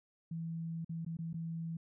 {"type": "tone with dropouts", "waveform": "sine", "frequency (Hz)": 164.81, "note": "E3", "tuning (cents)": 0, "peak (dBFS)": -37, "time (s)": [0.31, 1.77], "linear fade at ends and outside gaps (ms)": 5, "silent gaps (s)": [[0.847, 0.893], [1.049, 1.063], [1.17, 1.188], [1.331, 1.341]], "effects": []}